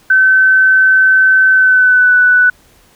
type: tone with pitch glide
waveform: sine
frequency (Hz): 1530 to 1488.2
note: G6 to F#6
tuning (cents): -42 to +10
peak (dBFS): -5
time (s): 0.1-2.5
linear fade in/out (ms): 5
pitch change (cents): -48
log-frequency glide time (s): 1.51-2.15
effects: pink hiss -48 dBFS RMS until 2.95 s

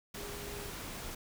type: tone in noise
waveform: sine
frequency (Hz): 407.9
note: G#4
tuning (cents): -31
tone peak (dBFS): -46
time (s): 0.17-0.7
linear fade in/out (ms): 5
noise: pink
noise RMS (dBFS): -43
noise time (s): 0.14-1.15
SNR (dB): -6
effects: none

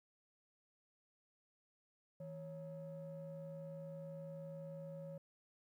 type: ring-modulated tone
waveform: triangle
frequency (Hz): 195.5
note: G3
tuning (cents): -4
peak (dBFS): -40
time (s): 2.2-5.18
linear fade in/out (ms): 5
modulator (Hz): 357
effects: tanh soft clip ceiling -40 dBFS + 13-bit

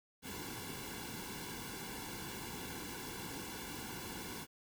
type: noise with comb filter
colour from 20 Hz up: pink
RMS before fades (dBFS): -45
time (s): 0.22-4.47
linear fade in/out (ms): 50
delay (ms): 1.6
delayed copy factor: -0.85
effects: none

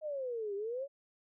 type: exponential two-way sweep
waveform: sine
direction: down then up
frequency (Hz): 633 to 392 to 573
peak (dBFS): -35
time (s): 0.01-0.88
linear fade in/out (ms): 50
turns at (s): 0.55
effects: none

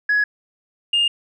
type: tone pair in turn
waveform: sine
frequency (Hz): 1679 / 2824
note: G#6 / F7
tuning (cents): +18 / +19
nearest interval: major sixth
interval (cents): 901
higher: second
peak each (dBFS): -13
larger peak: neither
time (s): 0.09-0.24 / 0.93-1.08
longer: neither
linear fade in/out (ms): 5
effects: tanh soft clip ceiling -12 dBFS

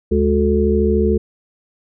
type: harmonic tone with a mistuned harmonic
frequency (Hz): 73.42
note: D2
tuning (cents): 0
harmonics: 1 / 3 / 5 / 6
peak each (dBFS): -18 / -18 / -18 / -18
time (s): 0.11-1.18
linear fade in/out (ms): 10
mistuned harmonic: 3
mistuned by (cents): -93
effects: none

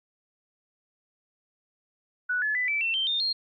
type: tone with pitch steps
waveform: sine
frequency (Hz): 1477 / 1716.3 / 1994.5 / 2318 / 2693 / 3130 / 3637 / 4226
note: F#6 / A6 / B6 / D7 / E7 / G7 / A#7 / C8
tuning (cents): -3 / -44 / +17 / -23 / +36 / -3 / -43 / +16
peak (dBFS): -24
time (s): 2.29-3.33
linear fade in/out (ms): 10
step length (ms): 130
effects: AAC 64 kbps

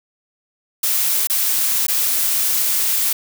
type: noise with dropouts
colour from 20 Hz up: blue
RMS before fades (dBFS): -18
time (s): 0.83-3.13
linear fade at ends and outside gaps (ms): 5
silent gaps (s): 1.272-1.298 / 1.868-1.882
effects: none

